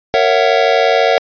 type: chord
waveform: square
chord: F# dominant seventh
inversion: first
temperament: just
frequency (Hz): 462.5 / 555 / 666 / 740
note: A#4 / C#5 / E5 / F#5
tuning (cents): -14 / +2 / +18 / 0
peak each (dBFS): -16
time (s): 0.14-1.18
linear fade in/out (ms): 0
effects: resampled to 11025 Hz